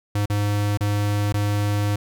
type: tone with dropouts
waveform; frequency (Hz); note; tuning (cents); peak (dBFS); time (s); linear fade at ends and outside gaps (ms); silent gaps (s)
square; 103; G#2; -14; -20; 0.15-1.96; 5; 0.258-0.299 / 0.774-0.807 / 1.325-1.34
effects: none